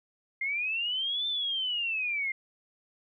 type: linear two-way sweep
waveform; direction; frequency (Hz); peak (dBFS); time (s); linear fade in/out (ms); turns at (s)
sine; up then down; 2093 to 3573 to 2093; -28; 0.41-2.32; 5; 1.27
effects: none